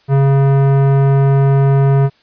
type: tone with tanh clipping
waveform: sine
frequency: 137.5 Hz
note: C#3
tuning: 14 cents flat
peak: -10 dBFS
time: 0.08-2.1 s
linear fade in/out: 50 ms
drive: 17 dB
effects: white hiss -53 dBFS RMS until 2.22 s + resampled to 11025 Hz